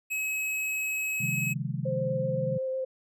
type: tone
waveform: square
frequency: 2561 Hz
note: D#7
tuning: 49 cents sharp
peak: -29 dBFS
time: 0.1-1.54 s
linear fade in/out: 20 ms
type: chord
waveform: sine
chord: F minor seventh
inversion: second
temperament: equal with one note detuned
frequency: 130.81 / 152.63 / 174.61 / 207.7 Hz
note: C3 / Eb3 / F3 / Ab3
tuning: 0 / -33 / 0 / 0 cents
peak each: -33 / -33 / -37 / -39 dBFS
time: 1.2-2.58 s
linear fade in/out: 10 ms
type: tone with vibrato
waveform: sine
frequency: 523.3 Hz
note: C5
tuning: in tune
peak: -28 dBFS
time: 1.85-2.85 s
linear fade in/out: 10 ms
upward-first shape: square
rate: 7.9 Hz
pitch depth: 9 cents each way
effects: none